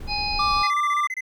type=noise; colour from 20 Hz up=brown; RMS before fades=-33 dBFS; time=0-0.63 s; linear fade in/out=5 ms
type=harmonic tone; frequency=830 Hz; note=G#5; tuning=1 cent flat; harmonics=1 / 3 / 5 / 6; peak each=-28 / -29 / -30 / -29 dBFS; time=0.07-0.71 s; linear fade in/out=50 ms
type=tone with vibrato; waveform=triangle; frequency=1174.7 Hz; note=D6; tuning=in tune; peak=-18 dBFS; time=0.39-1.07 s; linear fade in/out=5 ms; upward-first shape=sine; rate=5.3 Hz; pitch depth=13 cents each way
type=tone bursts; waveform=triangle; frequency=2044 Hz; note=C7; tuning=41 cents flat; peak=-24 dBFS; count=9; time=0.63-1.208 s; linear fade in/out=5 ms; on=42 ms; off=25 ms
effects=none